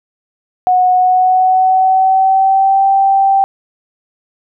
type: tone with pitch glide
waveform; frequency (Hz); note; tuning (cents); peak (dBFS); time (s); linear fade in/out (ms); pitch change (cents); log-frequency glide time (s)
sine; 733 to 781.1; F#5 to G5; -16 to -6; -7; 0.67-3.44; 0; +110; 0.93-2.85
effects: none